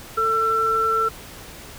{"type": "tone pair together", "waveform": "sine", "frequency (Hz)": [445.2, 1344], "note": ["A4", "E6"], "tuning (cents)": [20, 33], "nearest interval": "octave + perfect fifth", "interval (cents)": 1913, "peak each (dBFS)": [-25, -18], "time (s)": [0.17, 1.09], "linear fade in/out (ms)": 10, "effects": ["pink hiss -40 dBFS RMS until 1.78 s"]}